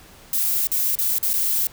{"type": "noise with dropouts", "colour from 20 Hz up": "violet", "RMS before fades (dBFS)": -21, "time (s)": [0.33, 1.67], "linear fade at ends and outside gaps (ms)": 2, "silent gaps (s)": [[0.671, 0.716], [0.954, 0.987], [1.185, 1.228], [1.333, 1.337]], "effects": ["pink hiss -47 dBFS RMS until 1.72 s"]}